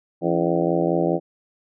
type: harmonic tone with a mistuned harmonic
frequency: 84.7 Hz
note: E2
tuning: 48 cents sharp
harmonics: 2 / 3 / 4 / 5 / 6 / 7 / 8 / 9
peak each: -25 / -28 / -23 / -27 / -26 / -26 / -30 / -30 dBFS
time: 0.21-1.2 s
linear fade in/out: 50 ms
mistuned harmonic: 3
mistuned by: +130 cents
effects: none